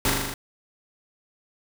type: noise with echo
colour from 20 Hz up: pink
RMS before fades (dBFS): -22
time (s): 0.05-0.1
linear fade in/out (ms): 2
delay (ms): 40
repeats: 6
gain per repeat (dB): -2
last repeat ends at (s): 0.34
effects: none